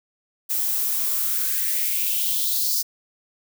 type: noise with high-pass filter sweep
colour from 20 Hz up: violet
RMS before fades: -23 dBFS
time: 0.49-2.83 s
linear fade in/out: 20 ms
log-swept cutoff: 630 to 5100 Hz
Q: 3.9
effects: none